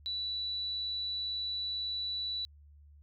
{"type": "tone", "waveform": "sine", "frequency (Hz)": 3951, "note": "B7", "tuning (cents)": 0, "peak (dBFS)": -33, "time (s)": [0.06, 2.45], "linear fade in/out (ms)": 0, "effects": ["added 73 Hz sine -54 dBFS peak until 3.02 s"]}